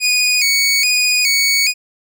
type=tone with vibrato; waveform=20% pulse; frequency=2349 Hz; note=D7; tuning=in tune; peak=-7 dBFS; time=0-1.74 s; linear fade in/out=50 ms; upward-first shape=square; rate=1.2 Hz; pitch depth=88 cents each way; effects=none